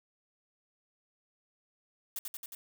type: noise with echo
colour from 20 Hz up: blue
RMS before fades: -37 dBFS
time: 2.16-2.19 s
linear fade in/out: 2 ms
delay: 90 ms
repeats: 4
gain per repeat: -2 dB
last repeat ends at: 2.55 s
effects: none